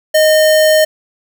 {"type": "tone with sample-and-hold", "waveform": "sine", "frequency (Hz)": 622.3, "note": "D#5", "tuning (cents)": 0, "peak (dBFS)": -6, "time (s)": [0.14, 0.85], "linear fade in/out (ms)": 10, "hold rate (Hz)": 2450, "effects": []}